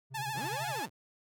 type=tone with tremolo; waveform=triangle; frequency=133.1 Hz; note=C3; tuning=30 cents sharp; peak=-35 dBFS; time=0.1-0.81 s; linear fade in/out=50 ms; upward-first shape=triangle; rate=12 Hz; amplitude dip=95%
type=tone with vibrato; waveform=sawtooth; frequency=857 Hz; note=A5; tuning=46 cents flat; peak=-31 dBFS; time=0.14-0.86 s; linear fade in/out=10 ms; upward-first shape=sine; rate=13 Hz; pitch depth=74 cents each way
type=linear two-way sweep; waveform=sawtooth; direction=up then down; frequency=75.3 to 753 to 75.3 Hz; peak=-36 dBFS; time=0.33-0.9 s; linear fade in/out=50 ms; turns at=0.67 s
effects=none